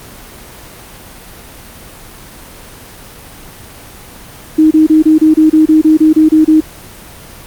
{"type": "tone bursts", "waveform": "sine", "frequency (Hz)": 312.5, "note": "D#4", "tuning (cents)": 8, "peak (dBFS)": -3, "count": 13, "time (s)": [4.58, 6.606], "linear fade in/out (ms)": 10, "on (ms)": 130, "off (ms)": 28, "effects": ["pink hiss -33 dBFS RMS until 7.46 s", "Opus 24 kbps"]}